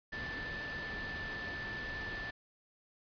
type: tone in noise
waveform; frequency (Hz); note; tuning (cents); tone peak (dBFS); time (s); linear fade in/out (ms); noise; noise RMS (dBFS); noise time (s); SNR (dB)
sine; 1760; A6; 0; -40; 0.12-2.31; 10; pink; -44; 0.12-2.31; +1
effects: resampled to 11025 Hz